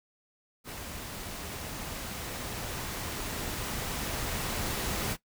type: noise with level ramp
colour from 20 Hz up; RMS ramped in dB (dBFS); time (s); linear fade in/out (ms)
pink; -41 to -32; 0.64-5.17; 50
effects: noise-tail reverb RT60 0.1 s tail -17 dB re dry